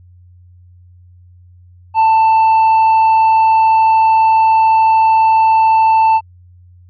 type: tone with tanh clipping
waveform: triangle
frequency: 887 Hz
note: A5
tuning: 14 cents sharp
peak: -8 dBFS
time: 1.94-6.21 s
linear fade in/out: 50 ms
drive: 8 dB
effects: added 89 Hz sine -40 dBFS peak until 6.89 s